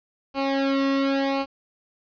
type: tone with flanger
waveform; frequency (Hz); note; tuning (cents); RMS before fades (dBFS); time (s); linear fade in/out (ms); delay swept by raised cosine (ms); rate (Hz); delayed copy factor
sawtooth; 273.3; C#4; -24; -23; 0.34-1.46; 50; 0.56 to 1.3; 0.91; -1
effects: resampled to 11025 Hz + 8-bit